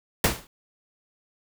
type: noise with exponential decay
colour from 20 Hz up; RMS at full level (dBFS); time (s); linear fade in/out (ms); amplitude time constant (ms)
pink; -17; 0.24-0.47; 2; 50
effects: none